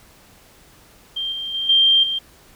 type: tone with level steps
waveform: sine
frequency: 3172 Hz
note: G7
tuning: 20 cents sharp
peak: -22 / -25 / -21 / -11 / -20 dBFS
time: 1.16-2.19 s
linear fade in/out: 10 ms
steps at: 1.32 / 1.54 / 1.69 / 2.03 s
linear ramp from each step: 5 ms
effects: pink hiss -50 dBFS RMS until 2.55 s